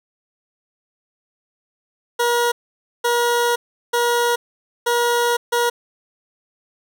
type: tone bursts at uneven times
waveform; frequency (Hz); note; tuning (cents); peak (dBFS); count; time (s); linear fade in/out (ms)
20% pulse; 477.5; A#4; +42; -11; 5; 2.19-2.52 / 3.04-3.56 / 3.93-4.36 / 4.86-5.37 / 5.52-5.7; 10
effects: none